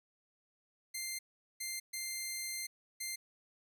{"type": "tone bursts at uneven times", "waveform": "10% pulse", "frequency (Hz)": 2093, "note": "C7", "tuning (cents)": 0, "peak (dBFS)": -29, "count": 4, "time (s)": [[0.94, 1.19], [1.6, 1.8], [1.93, 2.67], [3, 3.16]], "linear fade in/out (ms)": 10, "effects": []}